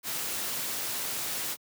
white noise, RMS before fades -33 dBFS, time 0.03-1.57 s, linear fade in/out 50 ms, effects high-pass 100 Hz 12 dB/octave

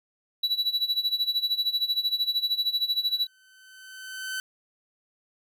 triangle tone with tremolo, 3934 Hz, B7, 7 cents flat, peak -19 dBFS, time 0.43-3.27 s, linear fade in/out 5 ms, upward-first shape sine, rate 13 Hz, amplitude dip 85%
sawtooth tone with exponential growth, 1527 Hz, G6, 46 cents flat, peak -25 dBFS, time 3.02-4.4 s, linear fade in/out 1 ms, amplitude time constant 300 ms
effects none

